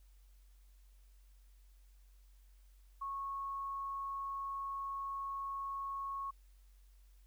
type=tone; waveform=sine; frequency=1100 Hz; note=C#6; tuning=14 cents flat; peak=-38 dBFS; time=3.01-6.31 s; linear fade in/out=10 ms; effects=added 47 Hz sine -59 dBFS peak until 7.26 s + white hiss -75 dBFS RMS until 7.26 s